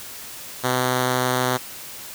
5% pulse tone, 126.9 Hz, B2, 47 cents sharp, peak -8 dBFS, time 0.63-1.58 s, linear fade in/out 20 ms, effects white hiss -37 dBFS RMS until 2.14 s

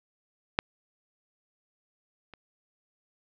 clicks, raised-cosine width 0.3 ms, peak -6 / -29 dBFS, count 2, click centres 0.589 / 2.337 s, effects low-pass 4000 Hz 12 dB/octave

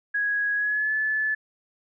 sine tone with pitch glide, 1661.2 to 1732.7 Hz, G#6 to A6, 0 to -27 cents, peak -22 dBFS, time 0.14-1.35 s, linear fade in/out 10 ms, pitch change +73 cents, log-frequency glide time 0.55-0.93 s, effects none

